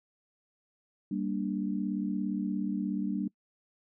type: chord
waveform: sine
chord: G minor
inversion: none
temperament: equal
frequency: 196 / 233.1 / 293.7 Hz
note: G3 / Bb3 / D4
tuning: 0 / 0 / 0 cents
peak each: -32 / -35 / -34 dBFS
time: 1.11-3.28 s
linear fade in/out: 5 ms
effects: noise-tail reverb RT60 0.1 s tail -25 dB re dry